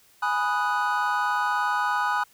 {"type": "chord", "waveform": "triangle", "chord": "G# minor seventh", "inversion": "none", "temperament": "equal", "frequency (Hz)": [830.6, 987.8, 1244.5, 1480], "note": ["G#5", "B5", "D#6", "F#6"], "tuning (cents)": [0, 0, 0, 0], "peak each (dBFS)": -26, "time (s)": [0.22, 2.24], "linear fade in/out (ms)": 10, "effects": ["white hiss -58 dBFS RMS until 2.33 s"]}